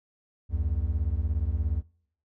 triangle beating tone pair, 67.7 / 84.7 Hz, C#2 / E2, -40 / +48 cents, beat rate 17 Hz, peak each -26 dBFS, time 0.49-1.83 s, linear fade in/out 50 ms, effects noise-tail reverb RT60 0.6 s tail -22 dB re dry

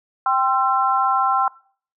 sine tone cluster, 785 / 1047 / 1343 Hz, G5 / C6 / E6, +2 / +1 / +32 cents, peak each -20 dBFS, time 0.26-1.48 s, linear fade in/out 2 ms, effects noise-tail reverb RT60 0.5 s tail -23 dB re dry

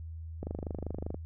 click train, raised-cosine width 2 ms, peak -23 dBFS, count 19, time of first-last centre 0.43-1.144 s, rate 25.2 Hz, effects added 81 Hz sine -39 dBFS peak until 1.25 s

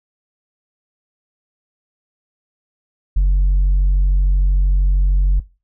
sine tone, 46.53 Hz, F#1, 10 cents sharp, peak -8 dBFS, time 3.16-5.4 s, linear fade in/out 10 ms, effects noise-tail reverb RT60 0.3 s tail -21 dB re dry + tanh soft clip ceiling -10 dBFS

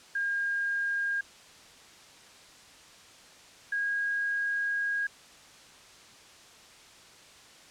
sine tone pair in turn, 1617 / 1635.8 Hz, G#6 / G#6, -47 / -27 cents, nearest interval unison, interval 20 cents, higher second, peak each -27 dBFS, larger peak neither, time 0.15-1.21 / 3.72-5.07 s, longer second, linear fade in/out 5 ms, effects white hiss -53 dBFS RMS until 7.7 s + low-pass 7000 Hz 12 dB/octave

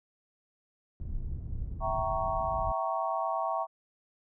pink low-pass noise, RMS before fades -36 dBFS, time 1-2.72 s, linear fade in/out 2 ms, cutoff 110 Hz, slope 12 dB/octave
sine chord, E diminished seventh, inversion none, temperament equal with one note detuned, 659.3 / 768.3 / 932.3 / 1108.7 Hz, E5 / G5 / Bb5 / Db6, 0 / -35 / 0 / 0 cents, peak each -33 / -34 / -35 / -34 dBFS, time 1.8-3.67 s, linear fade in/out 50 ms
effects none

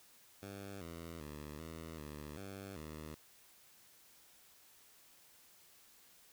10% pulse tone with pitch steps, 99 / 83.4 / 74.4 / 81 / 74.3 / 97.5 / 77.1 Hz, G2 / E2 / D2 / E2 / D2 / G2 / D#2, +18 / +21 / +23 / -30 / +21 / -9 / -15 cents, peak -38 dBFS, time 0.42-3.15 s, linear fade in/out 10 ms, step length 390 ms, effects white hiss -64 dBFS RMS until 6.32 s

